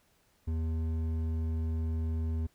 triangle tone with hard clipping, 80.6 Hz, E2, 38 cents flat, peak -31 dBFS, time 0.47-2.47 s, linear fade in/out 10 ms, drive 12 dB, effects pink hiss -69 dBFS RMS until 2.54 s

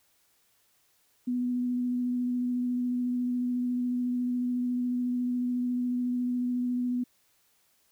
sine tone with vibrato, 246.9 Hz, B3, in tune, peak -26 dBFS, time 1.27-7.04 s, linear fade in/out 10 ms, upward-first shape sine, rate 14 Hz, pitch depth 12 cents each way, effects white hiss -68 dBFS RMS until 7.91 s

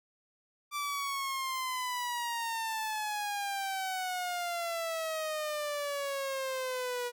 sawtooth exponential sweep, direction down, 1174.7 to 482.8 Hz, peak -29 dBFS, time 0.71-7.12 s, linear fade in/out 50 ms, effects none

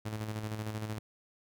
sawtooth tone with tremolo, 107.9 Hz, A2, 33 cents flat, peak -30 dBFS, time 0.05-0.99 s, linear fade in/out 10 ms, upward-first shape square, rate 13 Hz, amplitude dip 45%, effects none

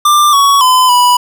square tone with pitch steps, 1187 / 1120 / 1016 / 983 Hz, D6 / C#6 / B5 / B5, +18 / +18 / +49 / -8 cents, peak -6 dBFS, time 0.05-1.17 s, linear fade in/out 5 ms, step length 280 ms, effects none

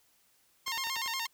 10% pulse tone with vibrato, 987.8 Hz, B5, in tune, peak -24 dBFS, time 0.66-1.27 s, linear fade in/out 10 ms, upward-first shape square, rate 8.4 Hz, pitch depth 130 cents each way
click train, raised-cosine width 0.3 ms, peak -28 dBFS, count 5, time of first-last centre 0.68-1.061 s, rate 10.5 Hz
effects white hiss -68 dBFS RMS until 1.33 s

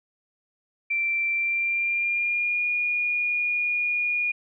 sine tone with pitch glide, 2349 to 2437 Hz, D7 to D#7, 0 to -37 cents, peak -22 dBFS, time 0.9-4.32 s, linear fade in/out 10 ms, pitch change +63 cents, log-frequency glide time 1.32-2.66 s, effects none

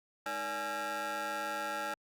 25% pulse ring-modulated tone, 261.6 Hz, C4, in tune, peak -28 dBFS, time 0.26-1.94 s, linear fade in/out 2 ms, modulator 1100 Hz, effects Opus 48 kbps

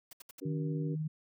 white noise bursts, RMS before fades -49 dBFS, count 4, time 0.11-0.401 s, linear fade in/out 5 ms, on 21 ms, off 69 ms
harmonic tone, 94.4 Hz, F#2, 35 cents sharp, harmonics 3 / 4 / 5, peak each -39 / -43 / -45 dBFS, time 0.41-0.96 s, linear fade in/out 20 ms
sine tone with tremolo, 155.56 Hz, D#3, in tune, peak -31 dBFS, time 0.45-1.08 s, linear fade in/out 10 ms, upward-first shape sine, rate 20 Hz, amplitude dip 30%
effects none

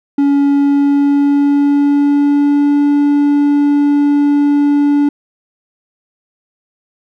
triangle tone with pitch glide, 282.2 to 288.5 Hz, C#4 to D4, +31 to -31 cents, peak -6 dBFS, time 0.18-5.09 s, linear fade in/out 5 ms, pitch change +38 cents, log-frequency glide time 0.48-2.82 s, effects none

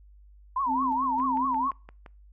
sine tone with vibrato, 985 Hz, B5, 5 cents flat, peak -24 dBFS, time 0.56-1.71 s, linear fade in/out 5 ms, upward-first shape triangle, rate 4.7 Hz, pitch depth 250 cents each way
sine tone with tremolo, 261.6 Hz, C4, in tune, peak -29 dBFS, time 0.66-1.7 s, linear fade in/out 50 ms, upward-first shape square, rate 1.9 Hz, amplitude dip 35%
click train, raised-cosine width 0.5 ms, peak -30 dBFS, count 6, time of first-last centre 1.2-2.062 s, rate 5.8 Hz
effects noise-tail reverb RT60 0.4 s tail -25 dB re dry + added 50 Hz sine -50 dBFS peak until 2.32 s

